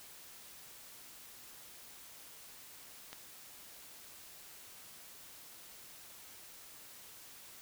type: click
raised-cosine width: 0.2 ms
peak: -28 dBFS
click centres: 3.13 s
effects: white hiss -54 dBFS RMS until 7.61 s